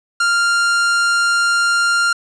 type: tone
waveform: 45% pulse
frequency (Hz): 1395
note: F6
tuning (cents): -2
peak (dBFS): -13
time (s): 0.2-2.13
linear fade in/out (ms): 5
effects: resampled to 22050 Hz + 7-bit